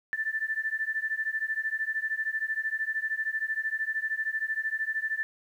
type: beating tone pair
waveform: sine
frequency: 1760 / 1773 Hz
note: A6 / A6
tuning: 0 / +13 cents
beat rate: 13 Hz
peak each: -31 / -31 dBFS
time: 0.13-5.23 s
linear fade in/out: 0 ms
effects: 10-bit